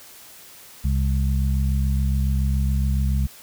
harmonic tone, 67.1 Hz, C2, 44 cents sharp, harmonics 1 / 2 / 3, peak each -19 / -25 / -29 dBFS, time 0.84-3.27 s, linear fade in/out 10 ms, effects white hiss -45 dBFS RMS until 3.42 s

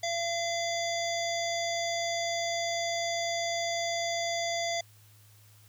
harmonic tone with a mistuned harmonic, 681 Hz, F5, 44 cents flat, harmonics 1 / 3 / 5 / 7 / 9 / 10, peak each -31 / -36 / -38 / -39 / -41 / -41 dBFS, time 0.03-4.81 s, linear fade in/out 5 ms, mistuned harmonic 5, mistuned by +29 cents, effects added 105 Hz sine -56 dBFS peak until 5.68 s + white hiss -61 dBFS RMS until 5.68 s

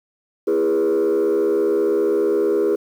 sine tone with frequency modulation, 407.8 Hz, G#4, 32 cents flat, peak -13 dBFS, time 0.47-2.76 s, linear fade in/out 10 ms, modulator 75 Hz, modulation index 1, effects tanh soft clip ceiling -14 dBFS + 8-bit

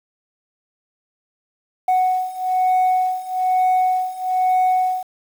sine beating tone pair, 740 / 741.1 Hz, F#5 / F#5, 0 / +3 cents, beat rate 1.1 Hz, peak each -18 / -16 dBFS, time 1.88-5.03 s, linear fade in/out 5 ms, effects tanh soft clip ceiling -12 dBFS + 7-bit

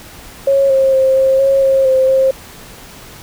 sine tone with pitch steps, 549 / 535 / 529 / 532 / 544 / 537 / 524 / 531 Hz, C#5 / C5 / C5 / C5 / C#5 / C5 / C5 / C5, -17 / +38 / +19 / +29 / -33 / +45 / +2 / +25 cents, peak -8 dBFS, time 0.47-2.31 s, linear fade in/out 5 ms, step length 230 ms, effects pink hiss -36 dBFS RMS until 3.22 s

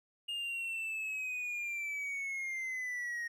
triangle linear sweep, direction down, 2840 to 1864.7 Hz, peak -34 dBFS, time 0.28-3.28 s, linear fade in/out 10 ms, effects none

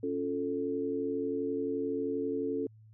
sine chord, Db augmented, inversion none, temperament equal, 277.2 / 349.2 / 440 Hz, Db4 / F4 / A4, 0 / 0 / 0 cents, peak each -34 / -38 / -33 dBFS, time 0.03-2.67 s, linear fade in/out 5 ms, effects added 109 Hz sine -53 dBFS peak until 2.93 s

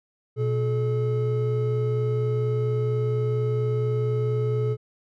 triangle tone pair together, 121.57 / 429 Hz, B2 / A4, -27 / -44 cents, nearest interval octave + minor seventh, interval 2183 cents, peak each -21 / -24 dBFS, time 0.36-4.77 s, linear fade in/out 50 ms, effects none

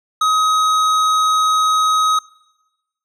triangle tone with hard clipping, 1265 Hz, D#6, 28 cents sharp, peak -14 dBFS, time 0.21-2.19 s, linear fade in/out 5 ms, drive 15 dB, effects noise-tail reverb RT60 1.0 s tail -21 dB re dry

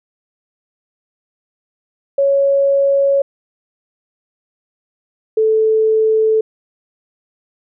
sine tone pair in turn, 555 / 438.5 Hz, C#5 / A4, +2 / -6 cents, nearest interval major third, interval 408 cents, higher first, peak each -10 dBFS, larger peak neither, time 2.18-3.22 / 5.37-6.41 s, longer neither, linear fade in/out 5 ms, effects none

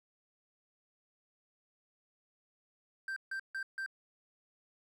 triangle tone bursts, 1568 Hz, G6, in tune, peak -34 dBFS, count 4, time 3.08-3.862 s, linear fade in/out 2 ms, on 83 ms, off 150 ms, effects none

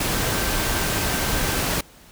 sine tone in noise, 1560 Hz, G6, 9 cents flat, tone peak -34 dBFS, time 0.15-1.6 s, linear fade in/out 5 ms, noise pink, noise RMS -23 dBFS, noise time 0-1.81 s, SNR -14 dB, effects pink hiss -49 dBFS RMS until 2.11 s

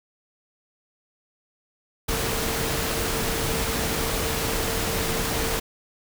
sine tone in noise, 452.2 Hz, A4, 47 cents sharp, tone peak -33 dBFS, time 2.08-5.6 s, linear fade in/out 10 ms, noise pink, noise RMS -26 dBFS, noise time 2.08-5.6 s, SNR -10 dB, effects none

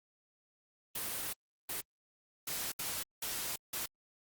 white noise bursts at uneven times, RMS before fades -38 dBFS, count 6, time 0.95-1.33 / 1.69-1.81 / 2.47-2.72 / 2.79-3.03 / 3.22-3.56 / 3.73-3.86 s, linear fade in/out 5 ms, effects Opus 32 kbps

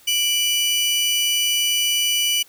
sawtooth tone pair together, 2349 / 2960 Hz, D7 / F#7, 0 / 0 cents, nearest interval major third, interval 400 cents, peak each -23 / -15 dBFS, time 0.07-2.43 s, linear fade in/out 10 ms, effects white hiss -51 dBFS RMS until 2.48 s

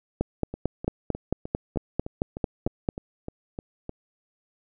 two click trains, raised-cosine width 2 ms, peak -20 / -10 dBFS, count 12 / 13, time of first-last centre 0.54-3.894 / 0.21-2.889 s, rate 3.28 / 4.48 Hz, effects none

